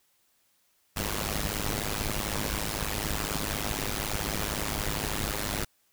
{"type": "noise with amplitude modulation", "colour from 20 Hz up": "pink", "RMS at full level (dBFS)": -27, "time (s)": [0.96, 5.65], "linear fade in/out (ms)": 10, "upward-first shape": "sine", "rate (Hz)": 104, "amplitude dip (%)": 100, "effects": ["white hiss -69 dBFS RMS until 5.92 s"]}